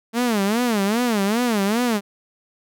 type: tone with vibrato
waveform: sawtooth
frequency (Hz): 220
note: A3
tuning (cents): 0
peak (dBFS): -14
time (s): 0.13-2.01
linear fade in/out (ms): 50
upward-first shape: sine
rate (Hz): 2.5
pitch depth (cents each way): 210
effects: none